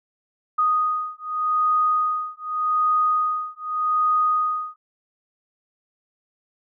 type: beating tone pair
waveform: sine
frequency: 1242 / 1242.84 Hz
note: D#6 / D#6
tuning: -3 / -2 cents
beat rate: 0.84 Hz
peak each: -22 dBFS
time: 0.58-4.76 s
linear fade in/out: 10 ms
effects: none